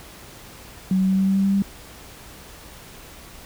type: tone with pitch steps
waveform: sine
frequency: 188.2 / 189.51 / 190.83 / 192.15 / 193.49 / 194.84 / 196.19 / 197.56 Hz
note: F#3 / F#3 / G3 / G3 / G3 / G3 / G3 / G3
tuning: +30 / +42 / -46 / -34 / -22 / -10 / +2 / +14 cents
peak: -16 dBFS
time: 0.91-1.622 s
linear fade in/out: 2 ms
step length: 89 ms
effects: added 60 Hz sine -51 dBFS peak until 3.45 s + pink hiss -43 dBFS RMS until 3.45 s